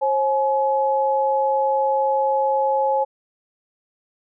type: tone pair together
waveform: sine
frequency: 537 / 848 Hz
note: C5 / G#5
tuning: +45 / +36 cents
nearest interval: minor sixth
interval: 791 cents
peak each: -20 / -19 dBFS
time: 0.01-3.05 s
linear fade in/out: 20 ms
effects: none